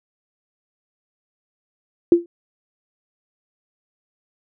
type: tone with exponential decay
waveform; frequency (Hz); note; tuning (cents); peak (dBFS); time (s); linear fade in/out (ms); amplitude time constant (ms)
sine; 343.4; F4; -29; -4; 2.12-2.26; 2; 30
effects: none